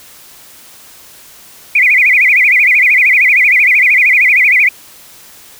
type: tone with vibrato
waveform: sine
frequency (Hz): 2217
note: C#7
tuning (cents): 0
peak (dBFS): -5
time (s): 1.75-4.69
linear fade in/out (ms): 5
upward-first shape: sine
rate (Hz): 13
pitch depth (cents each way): 200
effects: white hiss -38 dBFS RMS until 5.59 s